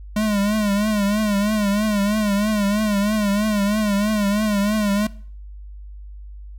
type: tone with vibrato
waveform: square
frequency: 207.7 Hz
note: G#3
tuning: in tune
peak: -18 dBFS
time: 0.16-5.07 s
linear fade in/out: 5 ms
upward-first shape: triangle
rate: 3.1 Hz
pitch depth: 92 cents each way
effects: noise-tail reverb RT60 0.5 s tail -21 dB re dry + added 50 Hz sine -34 dBFS peak until 6.58 s